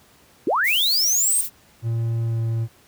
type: linear sweep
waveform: sine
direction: up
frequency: 260.4 to 8870 Hz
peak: -17 dBFS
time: 0.47-1.41 s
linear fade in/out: 2 ms
type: noise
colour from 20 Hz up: violet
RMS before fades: -27 dBFS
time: 0.63-1.5 s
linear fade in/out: 50 ms
type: tone with pitch glide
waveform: triangle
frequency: 115 to 113.88 Hz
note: A#2 to A#2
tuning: -23 to -40 cents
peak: -18 dBFS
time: 1.82-2.68 s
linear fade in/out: 50 ms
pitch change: -17 cents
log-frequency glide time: 2.23-2.41 s
effects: pink hiss -54 dBFS RMS until 2.87 s + high-pass 60 Hz 12 dB/octave